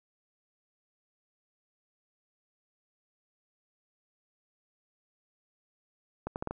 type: accelerating click train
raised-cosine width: 1 ms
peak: -20 dBFS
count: 5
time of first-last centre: 6.27-6.51 s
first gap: 89 ms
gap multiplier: 0.74
effects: none